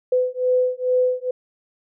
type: beating tone pair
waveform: sine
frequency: 503 / 505.3 Hz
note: B4 / B4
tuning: +32 / +40 cents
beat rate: 2.3 Hz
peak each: -20 dBFS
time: 0.12-1.31 s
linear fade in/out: 5 ms
effects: none